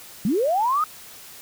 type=linear sweep; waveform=sine; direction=up; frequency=172.9 to 1286 Hz; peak=-18 dBFS; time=0.25-0.84 s; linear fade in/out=2 ms; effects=white hiss -43 dBFS RMS until 1.41 s